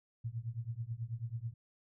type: tone with tremolo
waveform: sine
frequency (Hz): 115.8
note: A#2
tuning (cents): -11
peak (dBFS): -33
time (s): 0.24-1.54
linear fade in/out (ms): 10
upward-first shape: triangle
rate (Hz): 9.2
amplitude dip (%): 100
effects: none